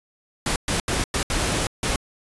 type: noise bursts at uneven times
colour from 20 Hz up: pink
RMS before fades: -23 dBFS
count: 6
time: 0.46-0.56 / 0.68-0.8 / 0.88-1.04 / 1.14-1.23 / 1.3-1.67 / 1.83-1.96 s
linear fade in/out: 2 ms
effects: resampled to 24000 Hz